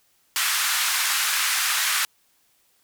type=band-pass noise; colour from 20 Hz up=pink; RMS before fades=-23 dBFS; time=0.36-2.05 s; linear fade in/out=0 ms; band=1200 to 15000 Hz; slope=24 dB/octave; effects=white hiss -64 dBFS RMS until 2.83 s